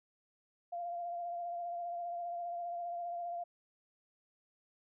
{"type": "tone with vibrato", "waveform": "sine", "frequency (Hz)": 694, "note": "F5", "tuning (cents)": -11, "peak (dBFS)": -37, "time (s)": [0.72, 3.44], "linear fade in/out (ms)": 10, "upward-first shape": "triangle", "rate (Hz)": 15, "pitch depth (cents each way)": 31, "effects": []}